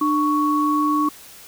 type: tone pair together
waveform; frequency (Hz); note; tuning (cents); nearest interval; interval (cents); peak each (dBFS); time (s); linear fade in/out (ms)
sine; 299.9 / 1114; D4 / C#6; +36 / +8; octave + major seventh; 2272; -19; 0.01-1.09; 5
effects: white hiss -43 dBFS RMS until 1.47 s